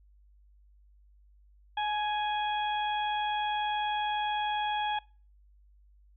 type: harmonic tone with a mistuned harmonic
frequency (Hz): 830.6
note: G#5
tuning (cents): 0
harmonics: 1 / 2 / 3 / 4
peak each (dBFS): -29 / -38 / -42 / -38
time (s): 1.77-4.99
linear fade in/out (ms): 5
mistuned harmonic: 1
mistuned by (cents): +25
effects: noise-tail reverb RT60 0.4 s tail -24 dB re dry + added 50 Hz sine -57 dBFS peak until 6.16 s

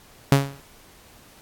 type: tone with exponential decay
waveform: sawtooth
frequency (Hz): 138.59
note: C#3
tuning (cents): 0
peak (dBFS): -6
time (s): 0.32-0.6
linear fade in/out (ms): 2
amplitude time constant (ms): 60
effects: pink hiss -51 dBFS RMS until 1.41 s + AAC 64 kbps

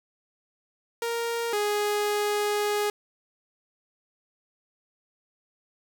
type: tone pair in turn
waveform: sawtooth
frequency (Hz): 466.2 / 415.3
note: A#4 / G#4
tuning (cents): 0 / 0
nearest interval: major second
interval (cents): 200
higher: first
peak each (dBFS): -23 / -20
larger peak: second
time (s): 1.02-1.53 / 1.53-2.9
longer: second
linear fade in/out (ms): 2
effects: none

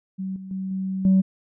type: tone with level steps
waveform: sine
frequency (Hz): 190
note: F#3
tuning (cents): +46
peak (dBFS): -26 / -34 / -26 / -24 / -12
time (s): 0.18-1.22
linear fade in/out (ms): 20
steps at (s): 0.36 / 0.51 / 0.71 / 1.05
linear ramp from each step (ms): 2
effects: tanh soft clip ceiling -11 dBFS

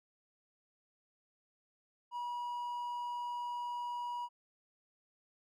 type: tone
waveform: triangle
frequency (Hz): 966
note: B5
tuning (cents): -39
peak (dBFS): -35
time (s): 2.11-4.29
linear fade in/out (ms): 50
effects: none

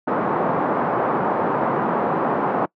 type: band-pass noise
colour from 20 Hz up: white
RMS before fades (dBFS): -21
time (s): 0.07-2.66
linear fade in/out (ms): 10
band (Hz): 150 to 1100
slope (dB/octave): 24
effects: noise-tail reverb RT60 0.1 s tail -24 dB re dry

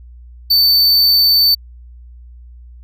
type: tone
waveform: square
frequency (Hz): 4541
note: C#8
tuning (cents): +41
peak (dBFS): -9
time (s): 0.5-1.55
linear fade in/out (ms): 10
effects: added 60 Hz sine -35 dBFS peak until 2.83 s

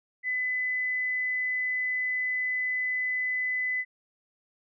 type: tone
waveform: sine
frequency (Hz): 2008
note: B6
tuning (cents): +28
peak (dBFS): -26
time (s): 0.23-3.85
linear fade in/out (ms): 50
effects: none

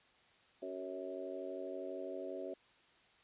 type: harmonic tone with a mistuned harmonic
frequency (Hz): 92.5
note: F#2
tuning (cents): 0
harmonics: 3 / 4 / 5 / 6 / 7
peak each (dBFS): -49 / -45 / -52 / -46 / -47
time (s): 0.62-2.54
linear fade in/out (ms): 5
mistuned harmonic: 4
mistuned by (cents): +33
effects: white hiss -67 dBFS RMS until 3.23 s + resampled to 8000 Hz

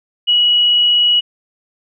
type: tone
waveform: sine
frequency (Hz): 2919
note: F#7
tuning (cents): -24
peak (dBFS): -9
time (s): 0.27-1.21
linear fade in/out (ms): 20
effects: none

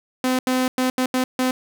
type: tone bursts at uneven times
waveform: sawtooth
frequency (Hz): 256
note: C4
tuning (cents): -38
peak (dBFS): -14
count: 6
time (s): 0.24-0.39 / 0.47-0.68 / 0.78-0.9 / 0.98-1.06 / 1.14-1.24 / 1.39-1.51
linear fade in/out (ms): 2
effects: none

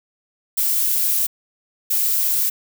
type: noise bursts at uneven times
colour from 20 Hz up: violet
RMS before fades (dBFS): -19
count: 2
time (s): 0.57-1.27 / 1.9-2.5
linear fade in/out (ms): 10
effects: none

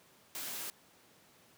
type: noise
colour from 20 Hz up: white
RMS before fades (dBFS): -41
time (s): 0.35-0.7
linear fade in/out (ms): 0
effects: pink hiss -63 dBFS RMS until 1.57 s + high-pass 150 Hz 12 dB/octave

